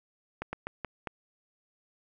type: slowing click train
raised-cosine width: 0.5 ms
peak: -19 dBFS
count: 5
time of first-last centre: 0.42-1.072 s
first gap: 110 ms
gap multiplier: 1.27
effects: none